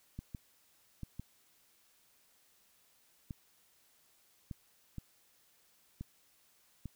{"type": "clicks", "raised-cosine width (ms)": 5, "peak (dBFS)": -29, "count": 9, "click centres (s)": [0.19, 0.348, 1.033, 1.196, 3.308, 4.512, 4.983, 6.01, 6.857], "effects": ["white hiss -69 dBFS RMS until 6.95 s"]}